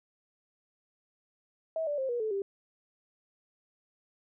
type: tone with pitch steps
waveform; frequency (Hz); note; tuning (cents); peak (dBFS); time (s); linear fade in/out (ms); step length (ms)
sine; 645 / 584.7 / 530 / 480.4 / 435.5 / 394.8; E5 / D5 / C5 / B4 / A4 / G4; -38 / -8 / +22 / -48 / -18 / +12; -29; 1.76-2.42; 2; 110
effects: none